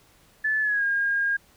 sine tone with pitch glide, 1737 to 1620.7 Hz, A6 to G#6, -23 to -43 cents, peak -21 dBFS, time 0.44-1.37 s, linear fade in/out 10 ms, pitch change -120 cents, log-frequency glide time 0.61-0.84 s, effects pink hiss -58 dBFS RMS until 1.56 s

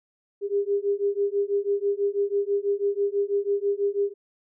sine beating tone pair, 400 / 406.1 Hz, G4 / G#4, +35 / -39 cents, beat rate 6.1 Hz, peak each -25 dBFS, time 0.41-4.14 s, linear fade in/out 50 ms, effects none

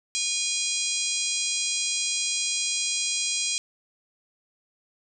harmonic tone, 815 Hz, G#5, 33 cents flat, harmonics 3 / 4 / 5 / 6 / 7 / 8 / 9 / 10, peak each -33 / -33 / -33 / -33 / -33 / -33 / -33 / -33 dBFS, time 0.15-3.58 s, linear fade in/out 0 ms, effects none

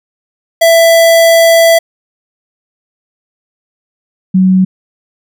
square / sine tone pair in turn, 664 / 187.03 Hz, E5 / F#3, +12 / +19 cents, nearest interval octave + minor seventh, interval 2193 cents, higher first, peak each -4 dBFS, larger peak neither, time 0.61-1.79 / 4.34-4.65 s, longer first, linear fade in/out 10 ms, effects none

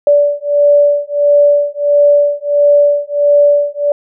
sine beating tone pair, 579 / 580.5 Hz, D5 / D5, -25 / -20 cents, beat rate 1.5 Hz, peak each -10 dBFS, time 0.07-3.92 s, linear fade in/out 2 ms, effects none

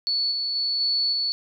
sine tone with level steps, 4435 Hz, C#8, in tune, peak -21 / -24 / -22 / -20 / -22 dBFS, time 0.07-1.32 s, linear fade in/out 0 ms, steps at 0.31 / 0.55 / 0.8 / 1.12 s, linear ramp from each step 10 ms, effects none

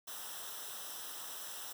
white noise with comb filter, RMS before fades -45 dBFS, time 0.07-1.73 s, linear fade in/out 10 ms, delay 0.44 ms, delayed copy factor -0.75, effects none

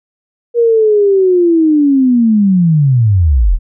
sine linear sweep, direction down, 478.1 to 32.73 Hz, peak -6 dBFS, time 0.54-3.59 s, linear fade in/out 50 ms, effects none

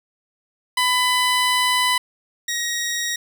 15% pulse tone pair in turn, 1000 / 1887.7 Hz, B5 / A#6, +21 / +21 cents, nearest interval major seventh, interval 1100 cents, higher second, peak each -10 / -16 dBFS, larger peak first, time 0.77-1.98 / 2.48-3.16 s, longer first, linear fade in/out 5 ms, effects none

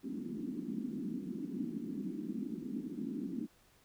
pink band-pass noise, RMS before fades -40 dBFS, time 0.03-3.47 s, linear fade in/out 20 ms, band 190 to 320 Hz, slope 48 dB/octave, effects pink hiss -67 dBFS RMS until 3.84 s

